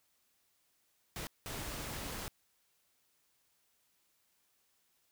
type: noise bursts at uneven times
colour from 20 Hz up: pink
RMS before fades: -42 dBFS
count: 2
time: 1.16-1.27 / 1.46-2.28 s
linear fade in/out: 0 ms
effects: white hiss -75 dBFS RMS until 5.11 s